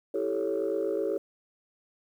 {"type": "chord", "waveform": "sine", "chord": "A dominant seventh", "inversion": "second", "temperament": "equal", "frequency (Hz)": [329.6, 392, 440, 554.4], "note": ["E4", "G4", "A4", "C#5"], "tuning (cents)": [0, 0, 0, 0], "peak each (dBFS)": [-33, -30, -30, -32], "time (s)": [0.14, 1.18], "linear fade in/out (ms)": 5, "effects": ["tanh soft clip ceiling -20 dBFS", "10-bit"]}